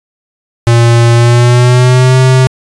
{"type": "tone with pitch glide", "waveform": "square", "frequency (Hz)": [117.6, 129.73], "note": ["A#2", "C3"], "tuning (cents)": [16, -14], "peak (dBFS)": -4, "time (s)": [0.67, 2.47], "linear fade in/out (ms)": 0, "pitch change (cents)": 170, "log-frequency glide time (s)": [1.14, 2.18], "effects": ["resampled to 22050 Hz"]}